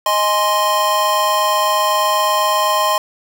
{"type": "chord", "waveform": "square", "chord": "Ab major", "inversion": "second", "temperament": "equal", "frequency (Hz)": [622.3, 830.6, 1046.5], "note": ["Eb5", "Ab5", "C6"], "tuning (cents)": [0, 0, 0], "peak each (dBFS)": [-20, -22, -16], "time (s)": [0.06, 2.98], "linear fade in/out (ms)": 2, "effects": []}